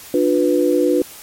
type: chord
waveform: sine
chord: B diminished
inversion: first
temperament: just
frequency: 296.3 / 355.6 / 493.9 Hz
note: D4 / F4 / B4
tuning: +15 / +31 / 0 cents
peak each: -17 dBFS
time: 0.14-1.02 s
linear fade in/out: 2 ms
effects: white hiss -38 dBFS RMS until 1.22 s + MP3 64 kbps